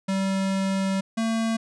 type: tone pair in turn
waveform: square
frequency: 193 / 225 Hz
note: G3 / A3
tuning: -27 / +39 cents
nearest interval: minor third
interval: 266 cents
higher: second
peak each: -23 / -23 dBFS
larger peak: neither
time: 0.08-1.01 / 1.17-1.57 s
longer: first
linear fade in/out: 10 ms
effects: resampled to 22050 Hz